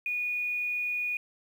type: tone with quantisation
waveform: sine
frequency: 2458 Hz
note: D#7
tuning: 22 cents flat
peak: -28 dBFS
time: 0.06-1.17 s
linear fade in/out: 2 ms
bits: 9
effects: none